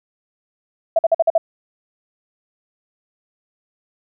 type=tone bursts; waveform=sine; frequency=660 Hz; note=E5; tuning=2 cents sharp; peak=-10 dBFS; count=6; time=0.96-1.38 s; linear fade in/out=5 ms; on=30 ms; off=48 ms; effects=none